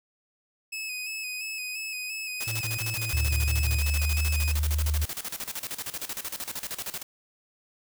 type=tone with vibrato; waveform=sawtooth; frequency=2546 Hz; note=D#7; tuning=39 cents sharp; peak=-29 dBFS; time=0.72-4.53 s; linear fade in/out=10 ms; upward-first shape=square; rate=2.9 Hz; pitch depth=33 cents each way
type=noise with tremolo; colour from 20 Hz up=white; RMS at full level=-33 dBFS; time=2.4-7.03 s; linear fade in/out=10 ms; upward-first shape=square; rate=13 Hz; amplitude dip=80%
type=tone bursts; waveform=triangle; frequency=111.3 Hz; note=A2; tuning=20 cents sharp; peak=-29 dBFS; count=8; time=2.47-3.779 s; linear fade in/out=5 ms; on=140 ms; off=27 ms
type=tone with pitch glide; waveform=sine; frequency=73.42 to 75.4 Hz; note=D2 to D2; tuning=0 to +46 cents; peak=-23 dBFS; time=3.13-5.05 s; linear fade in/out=5 ms; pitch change=+46 cents; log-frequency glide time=3.97-4.06 s
effects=none